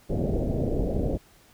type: low-pass noise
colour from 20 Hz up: pink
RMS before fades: -26 dBFS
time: 0.09-1.18 s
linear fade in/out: 20 ms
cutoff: 640 Hz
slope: 48 dB/octave
effects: pink hiss -57 dBFS RMS until 1.53 s